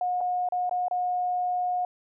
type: tone with dropouts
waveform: sine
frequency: 722 Hz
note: F#5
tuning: 43 cents flat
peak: -24 dBFS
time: 0.01-1.85 s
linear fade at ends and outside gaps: 2 ms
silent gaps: 0.207-0.211 / 0.488-0.522 / 0.695-0.711 / 0.883-0.911 s
effects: none